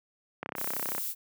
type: click train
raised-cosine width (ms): 0.5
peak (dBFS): -19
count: 19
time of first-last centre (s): 0.43-0.98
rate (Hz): 32.7
type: noise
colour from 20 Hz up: violet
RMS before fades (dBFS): -34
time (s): 0.55-1.15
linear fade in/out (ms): 50
effects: high-pass 150 Hz 12 dB/octave